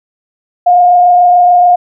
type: tone with frequency modulation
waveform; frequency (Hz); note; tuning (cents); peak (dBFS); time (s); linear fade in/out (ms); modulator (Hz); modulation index
sine; 712; F5; +33; -3; 0.66-1.76; 10; 26.9; 0.44
effects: none